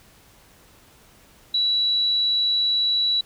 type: tone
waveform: sine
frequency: 3926 Hz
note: B7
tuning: 11 cents flat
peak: -18 dBFS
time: 1.54-3.21 s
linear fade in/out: 5 ms
effects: pink hiss -53 dBFS RMS until 3.25 s